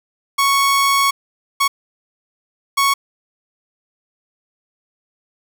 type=tone bursts at uneven times; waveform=sawtooth; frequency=1108.7 Hz; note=C#6; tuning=in tune; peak=-9 dBFS; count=3; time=0.38-1.11 / 1.6-1.68 / 2.77-2.94 s; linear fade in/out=10 ms; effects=8-bit